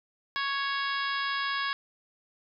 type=harmonic tone; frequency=554.4 Hz; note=C#5; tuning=in tune; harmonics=2 / 3 / 4 / 5 / 6 / 7 / 8 / 9; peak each=-32 / -32 / -39 / -41 / -38 / -41 / -44 / -41 dBFS; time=0.36-1.73 s; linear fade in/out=0 ms; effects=none